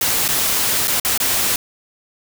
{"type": "noise with dropouts", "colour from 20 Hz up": "white", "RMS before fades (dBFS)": -18, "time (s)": [0.01, 1.56], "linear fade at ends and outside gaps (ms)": 2, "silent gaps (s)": [[0.28, 0.287], [0.874, 0.879], [0.999, 1.048], [1.177, 1.201]], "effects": []}